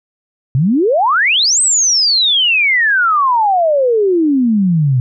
sine exponential two-way sweep, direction up then down, 121.5 to 8372 to 121.5 Hz, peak -9 dBFS, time 0.55-5 s, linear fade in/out 0 ms, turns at 1.61 s, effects none

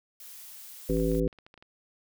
blue noise, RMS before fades -46 dBFS, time 0.2-1.2 s, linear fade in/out 2 ms
harmonic tone, 55 Hz, A1, in tune, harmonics 1 / 3 / 5 / 7 / 9, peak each -30 / -30 / -30 / -30 / -30 dBFS, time 0.89-1.28 s, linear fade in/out 5 ms
clicks, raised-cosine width 0.3 ms, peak -35 dBFS, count 12, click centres 0.902 / 0.97 / 1 / 1.117 / 1.15 / 1.278 / 1.328 / 1.387 / 1.465 / 1.541 / 1.577 / 1.625 s
effects none

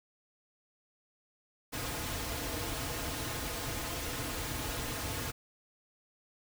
pink noise with comb filter, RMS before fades -37 dBFS, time 1.72-5.32 s, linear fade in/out 20 ms, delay 5.2 ms, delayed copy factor -0.65, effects none

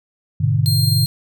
sine chord, G# diminished, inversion none, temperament just, 103.83 / 124.59 / 149.51 Hz, G#2 / B2 / D3, 0 / +16 / +31 cents, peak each -18 dBFS, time 0.4-1.06 s, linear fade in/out 10 ms
sawtooth tone, 4200 Hz, C8, 6 cents sharp, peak -17 dBFS, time 0.66-1.06 s, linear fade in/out 0 ms
effects none

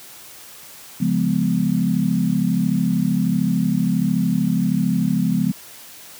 sine chord, C# dominant seventh, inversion none, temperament equal with one note detuned, 138.59 / 174.61 / 207.7 / 249.1 Hz, C#3 / E#3 / G#3 / B3, 0 / 0 / 0 / +15 cents, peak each -26 / -20 / -21 / -22 dBFS, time 1-5.52 s, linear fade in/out 10 ms, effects white hiss -41 dBFS RMS until 6.19 s + high-pass 60 Hz 12 dB/octave

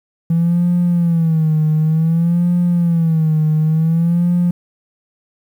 triangle tone with vibrato, 164.81 Hz, E3, in tune, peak -8 dBFS, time 0.3-4.51 s, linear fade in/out 5 ms, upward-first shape sine, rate 0.55 Hz, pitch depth 110 cents each way, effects tanh soft clip ceiling -8 dBFS + 8-bit

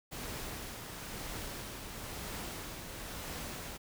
pink noise with tremolo, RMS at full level -41 dBFS, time 0.11-3.78 s, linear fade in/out 20 ms, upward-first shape triangle, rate 1 Hz, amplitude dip 40%, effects none

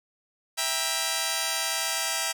5% pulse chord, E diminished, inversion none, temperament just, 659.3 / 791.1 / 949.3 Hz, E5 / G5 / Bb5, 0 / +16 / +31 cents, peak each -19 dBFS, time 0.57-2.33 s, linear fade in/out 20 ms, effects none

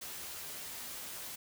white noise with comb filter, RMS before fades -44 dBFS, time 0.01-1.36 s, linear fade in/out 10 ms, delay 12 ms, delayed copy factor +0.5, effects none

